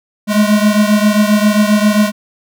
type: beating tone pair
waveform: square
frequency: 207.7 / 215.2 Hz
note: G#3 / A3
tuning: 0 / -38 cents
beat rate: 7.5 Hz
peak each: -11 / -14 dBFS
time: 0.27-2.12 s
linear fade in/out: 50 ms
effects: none